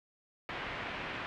white low-pass noise, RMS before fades -40 dBFS, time 0.49-1.26 s, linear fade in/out 0 ms, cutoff 2700 Hz, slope 24 dB/octave, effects none

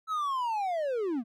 triangle linear sweep, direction down, 1318.5 to 212.3 Hz, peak -26 dBFS, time 0.07-1.24 s, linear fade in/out 50 ms, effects none

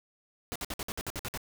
pink noise bursts, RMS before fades -36 dBFS, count 10, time 0.52-1.375 s, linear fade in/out 0 ms, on 36 ms, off 55 ms, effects none

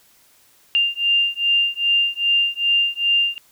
sine beating tone pair, 2794 / 2796.5 Hz, F7 / F7, 0 / +2 cents, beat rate 2.5 Hz, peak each -19 dBFS, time 0.75-3.38 s, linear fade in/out 0 ms, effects white hiss -55 dBFS RMS until 3.51 s

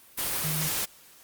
sine tone in noise, 155 Hz, D#3, 6 cents flat, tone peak -30 dBFS, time 0.43-0.69 s, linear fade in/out 20 ms, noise white, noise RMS -29 dBFS, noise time 0.17-0.86 s, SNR -4 dB, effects white hiss -54 dBFS RMS until 1.23 s + Opus 32 kbps

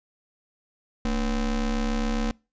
square ring-modulated tone, 130 Hz, C3, 11 cents flat, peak -21 dBFS, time 1.05-2.31 s, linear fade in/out 0 ms, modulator 96.3 Hz, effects noise-tail reverb RT60 0.3 s tail -26 dB re dry + resampled to 16000 Hz

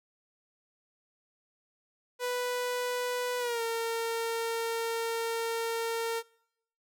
sawtooth tone with pitch glide, 493.9 to 458.2 Hz, B4 to A#4, 0 to -30 cents, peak -26 dBFS, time 2.19-6.23 s, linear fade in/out 50 ms, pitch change -130 cents, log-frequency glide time 3.39-3.62 s, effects noise-tail reverb RT60 0.8 s tail -25 dB re dry

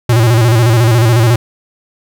square tone with vibrato, 116.4 Hz, A#2, 2 cents flat, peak -7 dBFS, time 0.09-1.36 s, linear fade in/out 5 ms, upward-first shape square, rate 14 Hz, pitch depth 81 cents each way, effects none

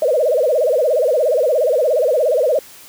sine tone with vibrato, 554.4 Hz, C#5, in tune, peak -12 dBFS, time 0.02-2.59 s, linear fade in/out 2 ms, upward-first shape sine, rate 17 Hz, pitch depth 250 cents each way, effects white hiss -41 dBFS RMS until 2.88 s + high-pass 60 Hz 12 dB/octave

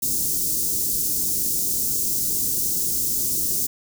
white band-stop noise, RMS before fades -23 dBFS, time 0.02-3.67 s, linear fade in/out 10 ms, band 380 to 5700 Hz, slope 24 dB/octave, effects none

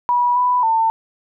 sine tone with pitch steps, 973 / 990 / 898 Hz, B5 / B5 / A5, -26 / +4 / +35 cents, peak -13 dBFS, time 0.09-0.9 s, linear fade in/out 0 ms, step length 270 ms, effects none

